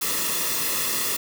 white noise with comb filter, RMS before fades -25 dBFS, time 0.01-1.17 s, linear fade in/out 10 ms, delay 1.3 ms, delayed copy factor -0.7, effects none

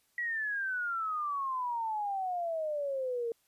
sine exponential sweep, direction down, 1946 to 455.6 Hz, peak -31 dBFS, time 0.18-3.32 s, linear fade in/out 2 ms, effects white hiss -72 dBFS RMS until 3.47 s + resampled to 32000 Hz

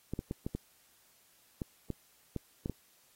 clicks, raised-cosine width 3 ms, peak -22 dBFS, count 10, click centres 0.136 / 0.191 / 0.311 / 0.465 / 0.55 / 1.618 / 1.903 / 2.363 / 2.659 / 2.697 s, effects white hiss -66 dBFS RMS until 3.15 s + AAC 48 kbps

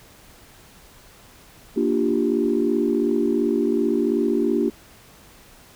sine chord, G minor seventh, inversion first, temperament equal, 233.1 / 293.7 / 349.2 / 392 Hz, Bb3 / D4 / F4 / G4, 0 / 0 / 0 / 0 cents, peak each -23 dBFS, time 1.76-4.7 s, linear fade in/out 10 ms, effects tanh soft clip ceiling -8 dBFS + pink hiss -49 dBFS RMS until 5.75 s

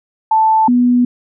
sine tone pair in turn, 880 / 245.3 Hz, A5 / B3, 0 / -12 cents, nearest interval octave + minor seventh, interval 2212 cents, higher first, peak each -8 dBFS, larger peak neither, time 0.31-0.68 / 0.68-1.05 s, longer neither, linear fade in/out 5 ms, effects none

